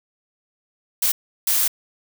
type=noise bursts at uneven times; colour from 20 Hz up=blue; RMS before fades=-19 dBFS; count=2; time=1.02-1.12 / 1.47-1.68 s; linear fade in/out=5 ms; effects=none